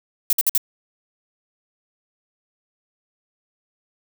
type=noise bursts; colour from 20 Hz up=violet; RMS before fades=-17 dBFS; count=4; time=0.3-0.578 s; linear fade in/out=2 ms; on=29 ms; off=54 ms; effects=none